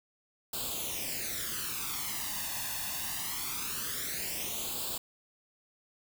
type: noise with flanger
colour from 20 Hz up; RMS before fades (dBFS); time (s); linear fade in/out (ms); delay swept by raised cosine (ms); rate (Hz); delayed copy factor
white; -36; 0.53-4.98; 5; 0.25 to 1.13; 0.23; +0.75
effects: none